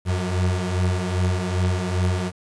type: beating tone pair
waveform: 35% pulse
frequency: 89.5 / 92 Hz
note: F2 / F#2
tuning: +43 / -9 cents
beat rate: 2.5 Hz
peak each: -23 / -20 dBFS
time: 0.05-2.32 s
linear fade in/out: 50 ms
effects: resampled to 22050 Hz + 8-bit